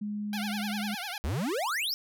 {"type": "tone", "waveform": "sine", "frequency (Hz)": 208.1, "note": "G#3", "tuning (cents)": 4, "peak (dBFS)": -31, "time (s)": [0.01, 0.95], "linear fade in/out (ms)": 10}
{"type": "tone with vibrato", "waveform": "10% pulse", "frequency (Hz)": 771, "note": "G5", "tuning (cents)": -29, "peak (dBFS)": -26, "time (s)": [0.33, 1.18], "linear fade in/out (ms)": 2, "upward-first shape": "triangle", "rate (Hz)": 10, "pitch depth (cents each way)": 220}
{"type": "exponential sweep", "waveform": "square", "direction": "up", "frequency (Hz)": [61.74, 5600], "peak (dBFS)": -29, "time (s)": [1.24, 1.94], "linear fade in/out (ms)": 0}
{"effects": []}